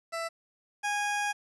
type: tone pair in turn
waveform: 20% pulse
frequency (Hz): 664 / 822.8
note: E5 / G#5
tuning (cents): +12 / -16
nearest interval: major third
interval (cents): 372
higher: second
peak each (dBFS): -27 / -23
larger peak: second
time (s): 0.12-0.29 / 0.83-1.33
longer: second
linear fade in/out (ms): 20
effects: resampled to 24000 Hz + 10-bit